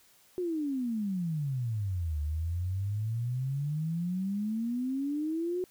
sine exponential two-way sweep, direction down then up, 370 to 73.2 to 370 Hz, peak -29 dBFS, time 0.38-5.64 s, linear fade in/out 0 ms, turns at 2.2 s, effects white hiss -62 dBFS RMS until 5.7 s

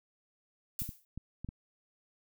violet noise with exponential decay, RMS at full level -33 dBFS, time 0.79-1.05 s, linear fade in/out 1 ms, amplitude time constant 55 ms
clicks, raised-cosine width 5 ms, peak -28 dBFS, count 5, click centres 0.819 / 0.891 / 1.176 / 1.446 / 1.489 s
effects none

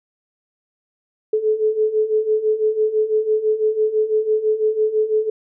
sine beating tone pair, 428.4 / 434.4 Hz, A4 / A4, -46 / -22 cents, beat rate 6 Hz, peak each -21 / -17 dBFS, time 1.33-5.3 s, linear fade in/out 5 ms, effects none

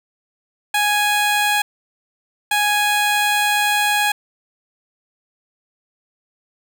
15% pulse tone bursts at uneven times, 830.6 Hz, G#5, in tune, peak -9 dBFS, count 2, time 0.74-1.62 / 2.51-4.12 s, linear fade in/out 5 ms, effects none

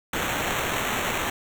white noise with sample-and-hold, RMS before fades -27 dBFS, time 0.13-1.3 s, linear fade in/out 5 ms, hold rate 4900 Hz, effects none

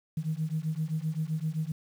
sine beating tone pair, 153.7 / 161.4 Hz, D#3 / E3, -21 / -36 cents, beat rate 7.7 Hz, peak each -31 dBFS, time 0.17-1.72 s, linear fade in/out 5 ms, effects tanh soft clip ceiling -21 dBFS + 9-bit

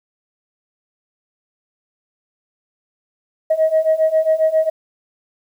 sine beating tone pair, 630 / 637.4 Hz, D#5 / D#5, +21 / +42 cents, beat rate 7.4 Hz, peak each -16 / -14 dBFS, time 3.5-4.7 s, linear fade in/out 10 ms, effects tanh soft clip ceiling -7 dBFS + 8-bit

